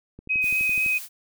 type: click train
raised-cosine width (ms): 3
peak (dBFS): -28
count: 9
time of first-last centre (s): 0.19-0.862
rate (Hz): 11.9
type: tone with vibrato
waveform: sine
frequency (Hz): 2519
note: D#7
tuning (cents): +21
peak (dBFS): -20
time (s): 0.29-0.99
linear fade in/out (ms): 20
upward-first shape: triangle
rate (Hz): 4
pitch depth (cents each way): 15
type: noise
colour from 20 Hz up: blue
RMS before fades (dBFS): -37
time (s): 0.41-1.09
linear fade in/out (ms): 50
effects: none